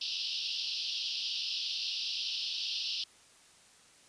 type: band-pass noise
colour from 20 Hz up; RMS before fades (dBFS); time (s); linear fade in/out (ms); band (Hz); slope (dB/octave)
white; -36; 0.01-3.04; 5; 2700 to 5400; 96
effects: white hiss -60 dBFS RMS until 4.08 s + resampled to 22050 Hz